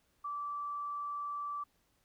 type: tone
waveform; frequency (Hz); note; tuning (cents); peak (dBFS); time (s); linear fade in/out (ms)
sine; 1162; D6; -19; -36; 0.24-1.64; 10
effects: pink hiss -74 dBFS RMS until 2.04 s